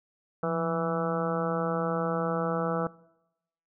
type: harmonic tone with a mistuned harmonic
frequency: 164.81 Hz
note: E3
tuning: in tune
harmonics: 1 / 2 / 3 / 4 / 5 / 6 / 7 / 8 / 9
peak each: -32 / -38 / -30 / -34 / -38 / -44 / -38 / -35 / -44 dBFS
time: 0.43-2.87 s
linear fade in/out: 2 ms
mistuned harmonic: 1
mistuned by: +78 cents
effects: noise-tail reverb RT60 0.9 s tail -22 dB re dry